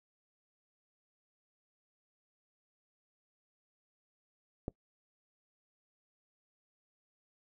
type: click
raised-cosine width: 2 ms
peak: -22 dBFS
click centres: 4.681 s
effects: noise-tail reverb RT60 0.1 s tail -23 dB re dry